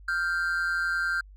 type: tone pair together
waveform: triangle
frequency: 1396.9 / 1568 Hz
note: F6 / G6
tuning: 0 / 0 cents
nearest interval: major second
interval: 200 cents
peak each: -26 / -26 dBFS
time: 0.08-1.21 s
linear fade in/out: 5 ms
effects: added 49 Hz sine -46 dBFS peak until 1.36 s